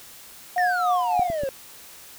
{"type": "tone with tremolo", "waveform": "sine", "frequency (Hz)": 720, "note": "F#5", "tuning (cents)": -47, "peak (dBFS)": -18, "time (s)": [0.56, 1.28], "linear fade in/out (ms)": 5, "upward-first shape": "triangle", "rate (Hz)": 3.5, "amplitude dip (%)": 60}
{"type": "exponential sweep", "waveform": "triangle", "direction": "down", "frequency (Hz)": [1864.7, 523.3], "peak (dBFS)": -22, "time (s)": [0.58, 1.49], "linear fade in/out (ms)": 0}
{"type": "clicks", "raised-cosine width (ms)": 3, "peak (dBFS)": -20, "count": 3, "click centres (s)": [1.195, 1.301, 1.435]}
{"effects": ["white hiss -45 dBFS RMS until 2.18 s"]}